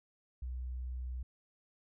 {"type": "tone", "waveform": "sine", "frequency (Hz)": 62.6, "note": "B1", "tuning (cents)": 24, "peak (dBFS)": -37, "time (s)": [0.42, 1.23], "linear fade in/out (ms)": 5, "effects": []}